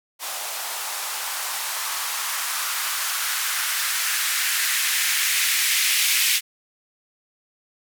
violet noise with band-pass filter sweep, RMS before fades -24 dBFS, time 0.19-6.41 s, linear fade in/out 50 ms, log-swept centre 720 to 2400 Hz, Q 1.9, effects none

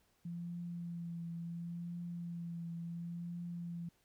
sine tone with vibrato, 170.7 Hz, F3, 39 cents flat, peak -40 dBFS, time 0.25-3.89 s, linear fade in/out 5 ms, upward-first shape triangle, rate 0.71 Hz, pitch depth 27 cents each way, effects pink hiss -74 dBFS RMS until 4.04 s

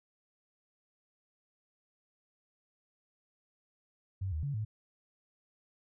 sine tone with pitch steps, 95.6 / 77.7 / 141.7 / 107.8 Hz, G2 / D#2 / C#3 / A2, -43 / -2 / +38 / -35 cents, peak -32 dBFS, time 4.21-4.65 s, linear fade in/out 10 ms, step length 110 ms, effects none

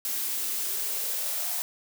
blue noise with high-pass filter sweep, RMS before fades -30 dBFS, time 0.05-1.62 s, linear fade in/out 0 ms, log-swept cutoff 230 to 730 Hz, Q 4.8, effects none

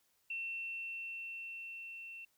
sine tone with level ramp, 2700 Hz, E7, 41 cents sharp, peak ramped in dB -37 to -46 dBFS, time 0.3-2.25 s, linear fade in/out 5 ms, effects white hiss -75 dBFS RMS until 2.37 s

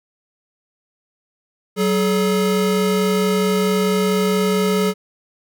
square tone pair together, 188.8 / 425.7 Hz, F#3 / G#4, +35 / +43 cents, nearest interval octave + major second, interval 1408 cents, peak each -19 dBFS, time 1.76-4.94 s, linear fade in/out 50 ms, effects none

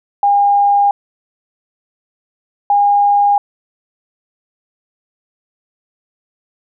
sine tone pair in turn, 809 / 813.3 Hz, G#5 / G#5, -46 / -36 cents, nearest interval unison, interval 10 cents, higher second, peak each -8 dBFS, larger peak neither, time 0.23-0.91 / 2.7-3.38 s, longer neither, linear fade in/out 2 ms, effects none

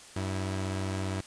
sawtooth tone pair together, 95.47 / 325.6 Hz, G2 / E4, -45 / -21 cents, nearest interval octave + major sixth, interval 2124 cents, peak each -27 / -35 dBFS, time 0.16-1.21 s, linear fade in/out 5 ms, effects white hiss -50 dBFS RMS until 1.26 s + resampled to 22050 Hz

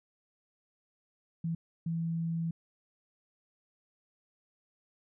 sine tone bursts at uneven times, 165.6 Hz, E3, 8 cents sharp, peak -30 dBFS, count 2, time 1.44-1.55 / 1.86-2.51 s, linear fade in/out 5 ms, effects none

